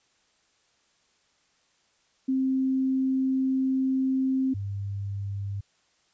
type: tone pair in turn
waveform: sine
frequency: 263.5 / 99.67 Hz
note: C4 / G2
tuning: +12 / +29 cents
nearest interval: octave + perfect fourth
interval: 1683 cents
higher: first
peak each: -22 / -29 dBFS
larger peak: first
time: 2.28-4.54 / 4.54-5.61 s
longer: first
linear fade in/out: 10 ms
effects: white hiss -67 dBFS RMS until 6.13 s + resampled to 16000 Hz